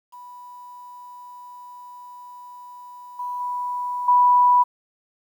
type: tone with level steps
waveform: sine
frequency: 984 Hz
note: B5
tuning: 7 cents flat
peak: -38 / -26 / -24 / -12 dBFS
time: 0.12-4.64 s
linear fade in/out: 20 ms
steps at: 3.19 / 3.4 / 4.08 s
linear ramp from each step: 5 ms
effects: 9-bit